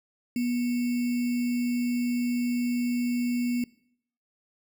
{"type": "tone with sample-and-hold", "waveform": "sine", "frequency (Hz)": 242.8, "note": "B3", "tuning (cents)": -29, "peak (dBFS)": -24, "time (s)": [0.36, 3.64], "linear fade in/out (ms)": 2, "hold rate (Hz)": 2450, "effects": ["noise-tail reverb RT60 0.7 s tail -23 dB re dry"]}